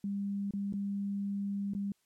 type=tone with dropouts; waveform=sine; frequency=200 Hz; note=G3; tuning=35 cents sharp; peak=-32 dBFS; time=0.04-1.92 s; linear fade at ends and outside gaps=2 ms; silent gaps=0.509-0.536 / 0.726-0.737 / 1.736-1.749 s; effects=white hiss -75 dBFS RMS until 2.05 s + low-pass 12000 Hz 12 dB/octave